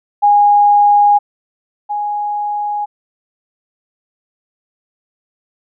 sine tone pair in turn, 822 / 829.2 Hz, G#5 / G#5, -18 / -3 cents, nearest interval unison, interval 15 cents, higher second, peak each -6 / -16 dBFS, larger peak first, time 0.22-1.19 / 1.89-2.86 s, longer neither, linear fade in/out 20 ms, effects none

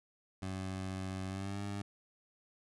20% pulse tone with pitch glide, 94.6 to 100.81 Hz, F#2 to G2, +39 to +49 cents, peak -33 dBFS, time 0.42-1.82 s, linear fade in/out 5 ms, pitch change +110 cents, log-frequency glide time 1.28-1.59 s, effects resampled to 24000 Hz

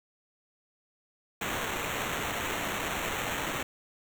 white noise with sample-and-hold, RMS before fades -33 dBFS, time 1.41-3.63 s, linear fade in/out 5 ms, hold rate 4900 Hz, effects none

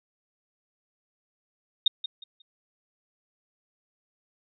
sine tone with echo, 3700 Hz, A#7, 14 cents flat, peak -16 dBFS, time 1.86-1.88 s, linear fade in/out 5 ms, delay 180 ms, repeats 3, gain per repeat -12 dB, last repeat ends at 2.42 s, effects none

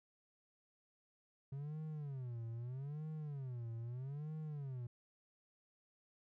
triangle tone with vibrato, 133.9 Hz, C3, 40 cents sharp, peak -40 dBFS, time 1.52-4.87 s, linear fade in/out 5 ms, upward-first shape sine, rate 0.79 Hz, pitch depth 270 cents each way, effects none

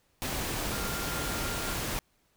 sine tone in noise, 1396.9 Hz, F6, in tune, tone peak -40 dBFS, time 0.72-1.75 s, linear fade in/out 0 ms, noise pink, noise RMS -33 dBFS, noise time 0.22-1.99 s, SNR -10 dB, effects pink hiss -70 dBFS RMS until 2.36 s

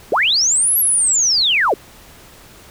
sine linear two-way sweep, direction up then down, 324.6 to 11670 to 324.6 Hz, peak -12 dBFS, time 0.12-1.74 s, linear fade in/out 2 ms, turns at 0.78 s, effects pink hiss -43 dBFS RMS until 2.7 s

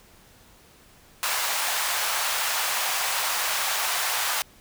pink high-pass noise, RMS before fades -26 dBFS, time 1.23-4.42 s, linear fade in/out 0 ms, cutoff 740 Hz, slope 24 dB/octave, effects pink hiss -54 dBFS RMS until 4.6 s

